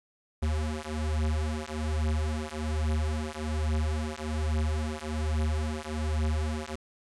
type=beating tone pair; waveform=square; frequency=76.4 / 77.6 Hz; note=D#2 / D#2; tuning=-31 / -4 cents; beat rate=1.2 Hz; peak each=-31 dBFS; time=0.42-6.76 s; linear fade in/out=10 ms; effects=resampled to 24000 Hz + 9-bit